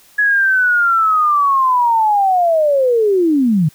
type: linear sweep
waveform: sine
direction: down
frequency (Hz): 1691 to 143.4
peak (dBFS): -10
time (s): 0.18-3.69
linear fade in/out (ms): 10
effects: white hiss -48 dBFS RMS until 3.74 s